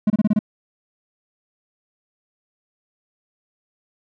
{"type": "tone bursts", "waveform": "triangle", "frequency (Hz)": 211.3, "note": "G#3", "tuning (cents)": 30, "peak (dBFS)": -11, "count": 6, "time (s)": [0.07, 0.391], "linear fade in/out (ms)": 5, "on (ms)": 31, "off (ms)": 27, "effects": []}